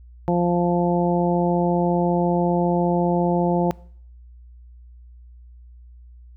harmonic tone, 174.61 Hz, F3, in tune, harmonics 1 / 2 / 3 / 4 / 5, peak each -20 / -23 / -25 / -26 / -27 dBFS, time 0.28-3.71 s, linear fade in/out 0 ms, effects noise-tail reverb RT60 0.6 s tail -23 dB re dry + added 60 Hz sine -42 dBFS peak until 6.36 s

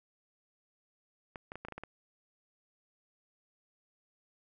clicks, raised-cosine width 0.5 ms, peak -27 dBFS, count 8, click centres 1.358 / 1.519 / 1.556 / 1.65 / 1.685 / 1.723 / 1.78 / 1.836 s, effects none

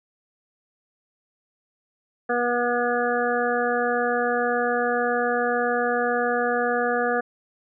harmonic tone, 241.8 Hz, B3, 36 cents flat, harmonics 1 / 2 / 3 / 5 / 6 / 7, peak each -30 / -24 / -26 / -31 / -30 / -29 dBFS, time 2.29-7.21 s, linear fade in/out 10 ms, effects none

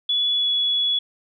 sine tone with pitch glide, 3414 to 3390 Hz, G#7 to G#7, +47 to +35 cents, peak -18 dBFS, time 0.09-0.99 s, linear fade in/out 5 ms, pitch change -12 cents, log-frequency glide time 0.34-0.48 s, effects none

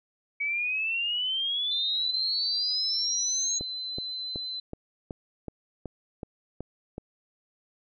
sine exponential sweep, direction up, 2259 to 6645 Hz, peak -26 dBFS, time 0.4-3.59 s, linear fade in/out 10 ms
sine tone, 4047 Hz, B7, 42 cents sharp, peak -32 dBFS, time 1.71-4.6 s, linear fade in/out 5 ms
click train, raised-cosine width 2 ms, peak -22 dBFS, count 10, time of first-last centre 3.61-6.981 s, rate 2.67 Hz
effects none

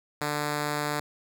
5% pulse tone, 148 Hz, D3, 14 cents sharp, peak -16 dBFS, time 0.21-1 s, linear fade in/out 5 ms, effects none

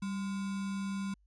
sine tone with sample-and-hold, 195.4 Hz, G3, 5 cents flat, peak -33 dBFS, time 0.02-1.14 s, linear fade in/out 5 ms, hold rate 1225 Hz, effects added 50 Hz sine -64 dBFS peak until 1.26 s + resampled to 22050 Hz

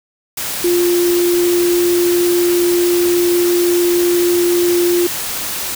sine tone in noise, 350.1 Hz, F4, 4 cents sharp, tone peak -11 dBFS, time 0.64-5.07 s, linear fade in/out 5 ms, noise white, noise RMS -22 dBFS, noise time 0.37-5.75 s, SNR +8 dB, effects none

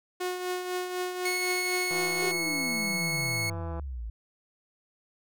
sawtooth tone with tremolo, 363 Hz, F#4, 33 cents flat, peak -24 dBFS, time 0.2-2.32 s, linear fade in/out 10 ms, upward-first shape triangle, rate 4 Hz, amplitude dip 55%
sawtooth tone, 2191 Hz, C#7, 21 cents flat, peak -25 dBFS, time 1.25-3.5 s, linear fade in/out 5 ms
click train, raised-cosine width 1 ms, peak -26 dBFS, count 316, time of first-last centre 1.91-3.796 s, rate 167 Hz
sine exponential sweep, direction down, 413.8 to 52.7 Hz, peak -33 dBFS, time 2.22-4.1 s, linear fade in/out 5 ms
effects none

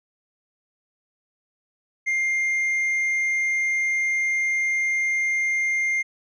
sine tone with tanh clipping, 2110 Hz, C7, 14 cents sharp, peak -21 dBFS, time 2.06-6.03 s, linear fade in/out 20 ms, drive 3 dB, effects none

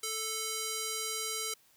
square tone with band-pass filter, 440 Hz, A4, in tune, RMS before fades -36 dBFS, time 0.03-1.54 s, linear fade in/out 5 ms, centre 7800 Hz, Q 0.87, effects white hiss -65 dBFS RMS until 1.76 s

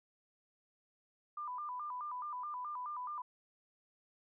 sine tone with vibrato, 1092 Hz, C#6, 26 cents flat, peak -39 dBFS, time 1.37-3.22 s, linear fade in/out 5 ms, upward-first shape square, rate 4.7 Hz, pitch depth 160 cents each way, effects none

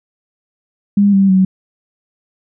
sine tone with pitch steps, 202.1 / 195.1 / 188.35 Hz, G#3 / G3 / F#3, -47 / -8 / +31 cents, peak -7 dBFS, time 0.97-1.45 s, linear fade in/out 5 ms, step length 160 ms, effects none

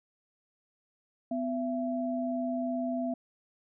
sine tone pair together, 251.8 / 671 Hz, B3 / E5, +34 / +31 cents, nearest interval octave + perfect fourth, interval 1697 cents, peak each -31 / -33 dBFS, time 1.31-3.14 s, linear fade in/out 5 ms, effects none

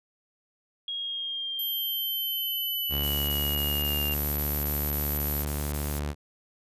sine linear sweep, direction down, 3288 to 2794 Hz, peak -30 dBFS, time 0.88-4.14 s, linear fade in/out 2 ms
sine tone, 11840 Hz, F#9, in tune, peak -30 dBFS, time 1.59-5.42 s, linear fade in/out 2 ms
sawtooth tone with pitch glide, 72 to 73.26 Hz, D2 to D2, -34 to -4 cents, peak -25 dBFS, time 2.89-6.15 s, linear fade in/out 50 ms, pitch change +30 cents, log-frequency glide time 3.23-3.96 s
violet noise bursts, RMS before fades -34 dBFS, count 11, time 3.03-5.99 s, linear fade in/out 2 ms, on 250 ms, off 21 ms
effects resampled to 32000 Hz

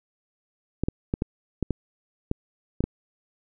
clicks, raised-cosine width 3 ms, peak -11 dBFS, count 9, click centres 0.836 / 0.885 / 1.139 / 1.221 / 1.627 / 1.707 / 2.314 / 2.806 / 2.84 s, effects none

